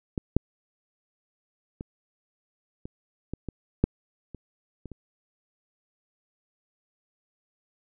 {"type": "clicks", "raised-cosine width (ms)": 3, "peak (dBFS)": [-15, -6, -22, -24, -19, -20, -6, -26, -26, -27], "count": 10, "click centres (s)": [0.178, 0.366, 1.809, 2.855, 3.336, 3.487, 3.84, 4.347, 4.857, 4.917], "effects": []}